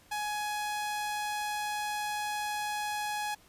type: tone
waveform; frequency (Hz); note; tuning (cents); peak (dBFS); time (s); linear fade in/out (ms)
sawtooth; 838; G#5; +15; -28; 0.11-3.35; 10
effects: pink hiss -60 dBFS RMS until 3.48 s + resampled to 32000 Hz